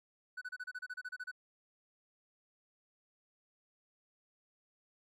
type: tone bursts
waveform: triangle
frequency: 1492 Hz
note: F#6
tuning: 14 cents sharp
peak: -38 dBFS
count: 13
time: 0.37-1.315 s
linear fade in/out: 10 ms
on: 45 ms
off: 30 ms
effects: none